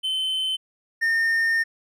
triangle tone pair in turn, 3066 / 1823.1 Hz, G7 / A#6, -39 / -39 cents, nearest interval major sixth, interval 900 cents, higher first, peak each -21 / -17 dBFS, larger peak second, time 0.03-0.57 / 1.01-1.64 s, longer second, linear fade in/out 20 ms, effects none

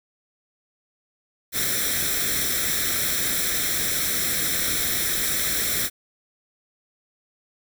white noise with comb filter, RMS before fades -24 dBFS, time 1.52-5.9 s, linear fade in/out 50 ms, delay 0.53 ms, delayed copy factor +0.75, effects none

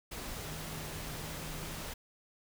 sine tone in noise, 155.56 Hz, D#3, in tune, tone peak -46 dBFS, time 0.45-1.81 s, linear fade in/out 10 ms, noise pink, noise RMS -42 dBFS, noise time 0.11-1.94 s, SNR -7 dB, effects none

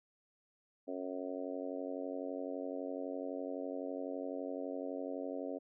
harmonic tone, 91.9 Hz, F#2, 11 cents flat, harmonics 3 / 4 / 5 / 6 / 7 / 8, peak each -42 / -48 / -45 / -44 / -46 / -54 dBFS, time 0.87-5.59 s, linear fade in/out 20 ms, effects none

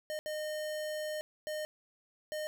square tone bursts at uneven times, 612 Hz, D#5, 29 cents flat, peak -36 dBFS, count 4, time 0.1-0.19 / 0.26-1.21 / 1.47-1.65 / 2.32-2.47 s, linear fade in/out 0 ms, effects none

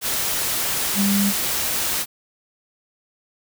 sine tone in noise, 200 Hz, G3, 35 cents sharp, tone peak -17 dBFS, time 0.95-1.33 s, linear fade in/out 50 ms, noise white, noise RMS -23 dBFS, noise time 0.01-2.06 s, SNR +3 dB, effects none

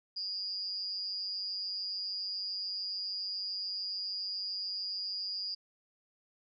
sine tone with amplitude modulation, 4850 Hz, D#8, 45 cents flat, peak -31 dBFS, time 0.16-5.55 s, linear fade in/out 10 ms, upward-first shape sine, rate 193 Hz, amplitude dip 80%, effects none

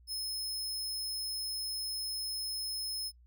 sawtooth tone, 5180 Hz, E8, 31 cents flat, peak -32 dBFS, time 0.07-3.12 s, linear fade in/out 50 ms, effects noise-tail reverb RT60 0.1 s tail -24 dB re dry + added 60 Hz sine -57 dBFS peak until 3.26 s

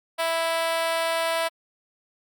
5% pulse tone with high-pass filter, 329.6 Hz, E4, in tune, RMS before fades -25 dBFS, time 0.18-1.49 s, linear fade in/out 20 ms, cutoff 720 Hz, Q 4.7, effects Opus 48 kbps

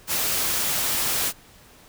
white noise, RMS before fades -24 dBFS, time 0.07-1.33 s, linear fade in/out 50 ms, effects pink hiss -51 dBFS RMS until 1.88 s

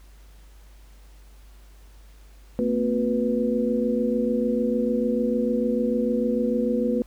sine tone cluster, 227.5 / 254.2 / 364.2 / 492.2 Hz, A#3 / C4 / F#4 / B4, -42 / -50 / -27 / -6 cents, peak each -24 / -27 / -31 / -25 dBFS, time 2.59-7.02 s, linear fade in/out 0 ms, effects added 50 Hz sine -46 dBFS peak until 7.06 s + pink hiss -58 dBFS RMS until 7.06 s

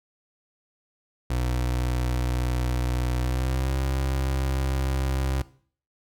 30% pulse tone with pitch glide, 61.74 to 66.55 Hz, B1 to C2, 0 to +30 cents, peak -21 dBFS, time 1.3-5.42 s, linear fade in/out 5 ms, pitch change +130 cents, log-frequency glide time 3.18-3.77 s, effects noise-tail reverb RT60 0.5 s tail -18 dB re dry

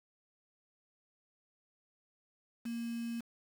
sine tone with quantisation, 233.1 Hz, A#3, in tune, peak -36 dBFS, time 2.65-3.21 s, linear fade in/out 10 ms, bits 8, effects none

